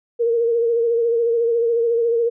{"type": "tone with vibrato", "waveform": "sine", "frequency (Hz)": 465.5, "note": "A#4", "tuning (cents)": -2, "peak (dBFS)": -15, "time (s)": [0.19, 2.3], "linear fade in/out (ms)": 20, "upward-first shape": "sine", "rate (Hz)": 14, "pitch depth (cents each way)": 38, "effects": []}